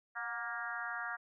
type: harmonic tone with a mistuned harmonic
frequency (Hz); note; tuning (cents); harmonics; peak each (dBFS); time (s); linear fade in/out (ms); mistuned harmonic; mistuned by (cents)
234.1; A#3; +8; 3 / 4 / 5 / 6 / 7 / 8; -46 / -48 / -45 / -42 / -42 / -47; 0.15-1.17; 20; 3; +52
effects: none